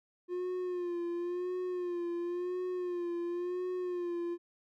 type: tone with vibrato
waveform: triangle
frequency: 354.5 Hz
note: F4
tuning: 26 cents sharp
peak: -31 dBFS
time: 0.28-4.38 s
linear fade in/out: 50 ms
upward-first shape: sine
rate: 0.95 Hz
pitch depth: 51 cents each way
effects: none